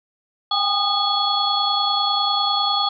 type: tone cluster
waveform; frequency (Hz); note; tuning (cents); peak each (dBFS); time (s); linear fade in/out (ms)
sine; 787 / 817 / 1228 / 3370 / 4352; G5 / G#5 / D#6 / G#7 / C#8; +7 / -29 / -23 / +25 / -33; -27 / -25 / -23 / -22 / -24; 0.51-2.89; 5
effects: none